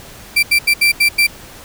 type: tone bursts at uneven times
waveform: 35% pulse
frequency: 2349 Hz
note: D7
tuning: in tune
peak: -7 dBFS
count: 6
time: 0.36-0.43 / 0.51-0.59 / 0.67-0.74 / 0.81-0.92 / 1-1.09 / 1.18-1.27 s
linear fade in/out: 10 ms
effects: pink hiss -37 dBFS RMS until 1.64 s